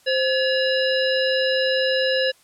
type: harmonic tone with a mistuned harmonic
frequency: 567 Hz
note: C#5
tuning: 39 cents sharp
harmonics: 1 / 3 / 5 / 7 / 9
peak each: -20 / -25 / -27 / -28 / -30 dBFS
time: 0.06-2.32 s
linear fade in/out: 20 ms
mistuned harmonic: 1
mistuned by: -140 cents
effects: white hiss -56 dBFS RMS until 2.43 s + low-pass 11000 Hz 12 dB/octave